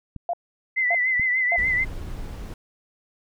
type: clicks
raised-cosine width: 5 ms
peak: -22 dBFS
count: 2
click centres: 0.163 / 1.197 s
type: tone bursts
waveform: sine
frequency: 693 Hz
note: F5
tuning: 14 cents flat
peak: -22 dBFS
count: 3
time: 0.29-1.562 s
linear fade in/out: 2 ms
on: 44 ms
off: 570 ms
type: tone with vibrato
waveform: sine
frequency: 2021 Hz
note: B6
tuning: 39 cents sharp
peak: -19 dBFS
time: 0.76-1.85 s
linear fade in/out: 20 ms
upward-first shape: triangle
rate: 6.8 Hz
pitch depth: 67 cents each way
type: noise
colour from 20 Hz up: brown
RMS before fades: -33 dBFS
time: 1.58-2.54 s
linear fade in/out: 2 ms
effects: none